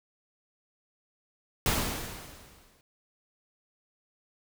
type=noise with exponential decay; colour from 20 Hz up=pink; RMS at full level=-25 dBFS; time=1.66-2.81 s; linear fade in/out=1 ms; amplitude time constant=250 ms; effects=none